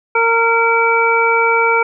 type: harmonic tone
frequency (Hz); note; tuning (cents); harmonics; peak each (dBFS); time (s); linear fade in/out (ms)
460; A#4; -23; 1 / 2 / 3 / 5; -16 / -16 / -16 / -16; 0.15-1.83; 5
effects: none